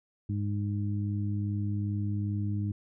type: harmonic tone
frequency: 102.5 Hz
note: G#2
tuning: 22 cents flat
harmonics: 1 / 2 / 3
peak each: -29 / -35 / -39 dBFS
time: 0.29-2.72 s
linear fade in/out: 5 ms
effects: none